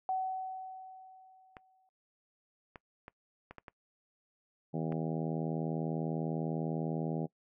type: tone with exponential decay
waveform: sine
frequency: 754 Hz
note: F#5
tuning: 32 cents sharp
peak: -29 dBFS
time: 0.09-1.89 s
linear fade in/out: 1 ms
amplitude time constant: 390 ms
type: clicks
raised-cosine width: 0.5 ms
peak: -31 dBFS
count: 7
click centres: 1.568 / 2.758 / 3.081 / 3.51 / 3.583 / 3.682 / 4.923 s
type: harmonic tone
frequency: 80 Hz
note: D#2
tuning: 49 cents sharp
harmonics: 2 / 3 / 4 / 5 / 6 / 7 / 8 / 9 / 10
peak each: -35 / -39 / -41 / -43 / -45 / -46 / -47 / -48 / -49 dBFS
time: 4.73-7.27 s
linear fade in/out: 20 ms
effects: noise-tail reverb RT60 0.1 s tail -22 dB re dry